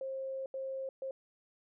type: tone bursts at uneven times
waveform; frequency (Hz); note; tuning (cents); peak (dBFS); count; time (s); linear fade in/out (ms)
sine; 533; C5; +32; -36; 3; 0.01-0.46 / 0.54-0.89 / 1.02-1.11; 2
effects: none